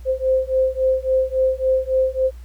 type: beating tone pair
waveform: sine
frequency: 520 / 523.6 Hz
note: C5 / C5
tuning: -11 / +1 cents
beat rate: 3.6 Hz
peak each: -19 dBFS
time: 0.05-2.31 s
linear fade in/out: 50 ms
effects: added 60 Hz sine -34 dBFS peak until 2.44 s + pink hiss -55 dBFS RMS until 2.44 s